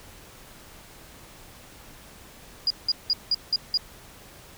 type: tone bursts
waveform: sine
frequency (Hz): 4869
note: D#8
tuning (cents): -38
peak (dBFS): -19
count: 6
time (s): 2.67-3.774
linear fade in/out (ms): 2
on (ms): 34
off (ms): 180
effects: pink hiss -48 dBFS RMS until 4.57 s